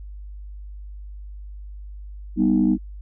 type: chord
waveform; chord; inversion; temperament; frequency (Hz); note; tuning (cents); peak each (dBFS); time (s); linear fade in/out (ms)
sine; G augmented; none; equal; 196 / 246.9 / 311.1; G3 / B3 / D#4; 0 / 0 / 0; -19; 2.36-2.78; 50
effects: tanh soft clip ceiling -8 dBFS + added 50 Hz sine -34 dBFS peak until 3.01 s